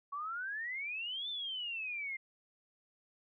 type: exponential two-way sweep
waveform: sine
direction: up then down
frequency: 1108.7 to 3584 to 2092 Hz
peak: -37 dBFS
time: 0.12-2.17 s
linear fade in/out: 10 ms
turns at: 1.29 s
effects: none